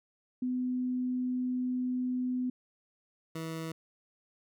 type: tone pair in turn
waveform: sine / 20% pulse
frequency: 251.7 / 162.03 Hz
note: B3 / E3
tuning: +33 / -29 cents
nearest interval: minor sixth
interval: 762 cents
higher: first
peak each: -29 / -31 dBFS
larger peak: first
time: 0.42-2.5 / 3.35-3.72 s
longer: first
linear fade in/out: 5 ms
effects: none